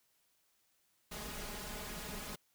pink noise with comb filter, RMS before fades -44 dBFS, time 1.11-2.36 s, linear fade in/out 10 ms, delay 4.8 ms, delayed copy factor +0.75, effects white hiss -75 dBFS RMS until 2.54 s

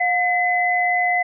sine tone pair together, 715.6 / 2024 Hz, F5 / B6, +42 / +42 cents, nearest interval octave + tritone, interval 1800 cents, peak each -19 dBFS, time 0-1.23 s, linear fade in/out 10 ms, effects none

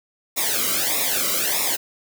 white noise with flanger, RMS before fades -22 dBFS, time 0.36-1.77 s, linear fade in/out 20 ms, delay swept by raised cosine 0.65 to 1.17 ms, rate 1.6 Hz, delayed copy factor -0.95, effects none

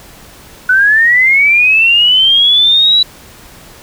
sine linear sweep, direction up, 1476 to 3951 Hz, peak -5 dBFS, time 0.69-3.03 s, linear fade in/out 5 ms, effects pink hiss -37 dBFS RMS until 3.82 s

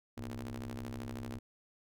sawtooth ring-modulated tone, 65.41 Hz, C2, in tune, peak -33 dBFS, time 0.17-1.39 s, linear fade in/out 10 ms, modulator 170 Hz, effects none

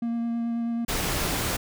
triangle tone with vibrato, 233.1 Hz, A#3, in tune, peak -23 dBFS, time 0.02-0.85 s, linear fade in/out 5 ms, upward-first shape triangle, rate 9.3 Hz, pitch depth 13 cents each way
pink noise, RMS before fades -27 dBFS, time 0.88-1.57 s, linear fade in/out 10 ms
effects none

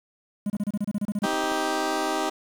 triangle tone bursts, 205.5 Hz, G#3, 18 cents flat, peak -21 dBFS, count 12, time 0.46-1.259 s, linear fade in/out 5 ms, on 40 ms, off 29 ms
clicks, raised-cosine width 1 ms, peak -27 dBFS, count 5, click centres 0.552 / 1.083 / 1.335 / 1.439 / 1.517 s
15% pulse chord, C minor, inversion none, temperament just, 261.6 / 314 / 392.4 Hz, C4 / Eb4 / G4, 0 / +16 / +2 cents, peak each -27 / -21 / -22 dBFS, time 1.23-2.3 s, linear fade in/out 10 ms
effects low-pass 10000 Hz 12 dB/octave + 8-bit

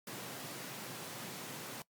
pink high-pass noise, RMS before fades -45 dBFS, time 0.07-1.82 s, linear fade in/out 2 ms, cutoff 120 Hz, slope 48 dB/octave, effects noise-tail reverb RT60 0.1 s tail -21 dB re dry + MP3 96 kbps

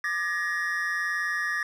triangle tone cluster, 1193 / 1700 / 1879 Hz, D6 / G#6 / A#6, +27 / +40 / +13 cents, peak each -33 / -28 / -27 dBFS, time 0.04-1.63 s, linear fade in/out 2 ms, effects none

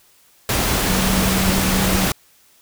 sine tone in noise, 189.5 Hz, F#3, 42 cents sharp, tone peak -19 dBFS, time 0.88-2.06 s, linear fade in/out 2 ms, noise pink, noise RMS -19 dBFS, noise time 0.49-2.12 s, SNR -3 dB, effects white hiss -54 dBFS RMS until 2.61 s

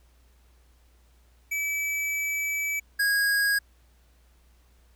square tone pair in turn, 2300 / 1643.8 Hz, D7 / G#6, -37 / -18 cents, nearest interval tritone, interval 581 cents, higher first, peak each -27 / -22 dBFS, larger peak second, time 1.51-2.8 / 2.99-3.59 s, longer first, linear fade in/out 10 ms, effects added 60 Hz sine -57 dBFS peak until 4.95 s + pink hiss -66 dBFS RMS until 4.95 s

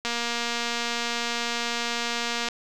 click train, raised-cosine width 0.2 ms, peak -11 dBFS, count 576, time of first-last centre 0.05-2.486 s, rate 236 Hz, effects none

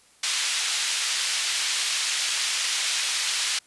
pink band-pass noise, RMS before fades -26 dBFS, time 0.23-3.59 s, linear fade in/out 5 ms, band 2600 to 7900 Hz, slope 12 dB/octave, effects white hiss -57 dBFS RMS until 3.66 s + resampled to 24000 Hz

